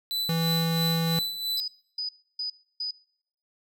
45% pulse tone with tremolo, 3989 Hz, B7, 17 cents sharp, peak -26 dBFS, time 0.11-1.6 s, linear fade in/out 0 ms, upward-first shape sine, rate 3 Hz, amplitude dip 60%
square tone, 164.81 Hz, E3, in tune, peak -25 dBFS, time 0.29-1.19 s, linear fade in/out 2 ms
sine tone bursts, 4978 Hz, D#8, in tune, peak -28 dBFS, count 4, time 1.57-2.91 s, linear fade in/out 5 ms, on 110 ms, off 300 ms
effects noise-tail reverb RT60 0.7 s tail -24 dB re dry

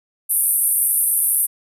white band-pass noise, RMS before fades -18 dBFS, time 0.29-1.47 s, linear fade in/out 20 ms, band 9000 to 13000 Hz, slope 96 dB/octave, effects none

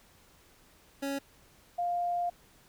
25% pulse / sine tone pair in turn, 277.2 / 701.1 Hz, C#4 / F5, 0 / +7 cents, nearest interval octave + major third, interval 1607 cents, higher second, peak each -28 dBFS, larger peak neither, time 1.02-1.19 / 1.78-2.3 s, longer second, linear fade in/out 10 ms, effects pink hiss -61 dBFS RMS until 2.68 s

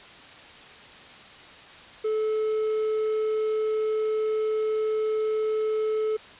triangle tone, 433.7 Hz, A4, 25 cents flat, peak -21 dBFS, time 2.04-6.17 s, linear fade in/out 10 ms, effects white hiss -46 dBFS RMS until 6.39 s + resampled to 8000 Hz

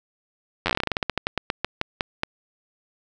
slowing click train, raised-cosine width 0.3 ms, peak -6 dBFS, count 23, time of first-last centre 0.66-2.234 s, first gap 10 ms, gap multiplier 1.16, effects none

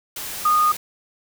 sine tone in noise, 1229 Hz, D#6, 22 cents flat, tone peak -14 dBFS, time 0.45-0.72 s, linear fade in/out 5 ms, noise white, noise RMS -31 dBFS, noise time 0.16-0.77 s, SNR +14 dB, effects none

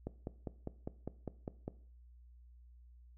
click train, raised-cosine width 2 ms, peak -26 dBFS, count 9, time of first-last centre 0.07-1.68 s, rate 4.97 Hz, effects noise-tail reverb RT60 0.5 s tail -18 dB re dry + added 60 Hz sine -56 dBFS peak until 3.17 s

